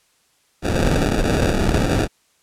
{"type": "noise with sample-and-hold", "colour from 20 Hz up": "pink", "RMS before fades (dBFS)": -18, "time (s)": [0.62, 2.08], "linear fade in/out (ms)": 50, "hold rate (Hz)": 1050, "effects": ["white hiss -61 dBFS RMS until 2.42 s", "low-pass 10000 Hz 12 dB/octave"]}